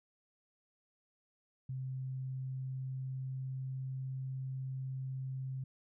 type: tone with pitch glide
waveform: sine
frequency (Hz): 130.81 to 131.87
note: C3 to C3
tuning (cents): 0 to +14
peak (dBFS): -37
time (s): 1.69-5.64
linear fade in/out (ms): 5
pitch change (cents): +14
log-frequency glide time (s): 1.82-4.25
effects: none